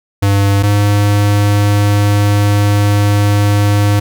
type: tone pair in turn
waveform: square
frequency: 99.8 / 102.55 Hz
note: G2 / G#2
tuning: +32 / -21 cents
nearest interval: unison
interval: 47 cents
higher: second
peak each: -9 / -9 dBFS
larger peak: neither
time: 0.22-0.63 / 0.63-4 s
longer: second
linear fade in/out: 10 ms
effects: none